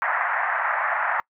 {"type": "band-pass noise", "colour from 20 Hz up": "white", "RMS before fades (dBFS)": -24, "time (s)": [0.02, 1.2], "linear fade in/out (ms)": 0, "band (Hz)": [670, 1900], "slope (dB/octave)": 48, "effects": ["noise-tail reverb RT60 0.1 s tail -24 dB re dry"]}